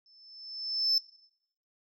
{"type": "tone with exponential growth", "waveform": "sine", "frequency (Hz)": 5274, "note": "E8", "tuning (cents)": 0, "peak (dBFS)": -20, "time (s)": [0.06, 0.98], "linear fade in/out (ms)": 1, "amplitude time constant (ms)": 200, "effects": ["noise-tail reverb RT60 0.7 s tail -18 dB re dry", "tanh soft clip ceiling -20 dBFS"]}